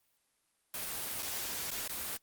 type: noise with dropouts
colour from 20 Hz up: white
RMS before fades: -38 dBFS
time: 0.74-2.17 s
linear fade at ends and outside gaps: 2 ms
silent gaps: 1.225-1.228 / 1.706-1.715 / 1.878-1.894 s
effects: white hiss -75 dBFS RMS until 2.22 s + Opus 32 kbps